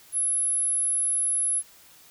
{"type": "tone", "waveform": "sine", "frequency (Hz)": 10950, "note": "F9", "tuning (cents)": -35, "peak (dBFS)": -22, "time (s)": [0.12, 1.63], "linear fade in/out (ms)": 50, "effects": ["white hiss -53 dBFS RMS until 2.1 s"]}